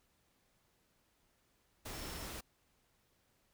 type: tone in noise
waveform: sine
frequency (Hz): 5380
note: E8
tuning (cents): +34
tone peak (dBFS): -55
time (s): 1.93-2.27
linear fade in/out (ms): 10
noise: pink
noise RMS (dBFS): -45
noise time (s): 1.85-2.41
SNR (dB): -13
effects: pink hiss -75 dBFS RMS until 3.53 s